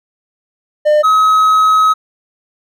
triangle tone pair in turn, 602 / 1275.6 Hz, D5 / D#6, +43 / +43 cents, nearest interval octave + minor second, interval 1300 cents, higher second, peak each -5 dBFS, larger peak neither, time 0.85-1.03 / 1.03-1.94 s, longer second, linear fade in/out 20 ms, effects none

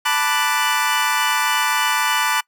25% pulse chord, B minor seventh, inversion third, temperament equal, 880 / 987.8 / 1174.7 / 1480 Hz, A5 / B5 / D6 / F#6, 0 / 0 / 0 / 0 cents, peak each -19 dBFS, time 0.05-2.41 s, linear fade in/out 10 ms, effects noise-tail reverb RT60 0.1 s tail -24 dB re dry

